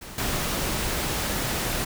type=noise with level steps; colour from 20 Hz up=pink; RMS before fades=-40 / -27 dBFS; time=0.01-1.85 s; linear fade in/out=10 ms; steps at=0.18 s; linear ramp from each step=2 ms; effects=none